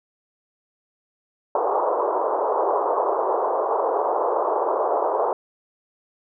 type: band-pass noise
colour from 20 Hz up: pink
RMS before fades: -22 dBFS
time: 1.55-5.33 s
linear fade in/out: 2 ms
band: 400 to 1100 Hz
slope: 48 dB/octave
effects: none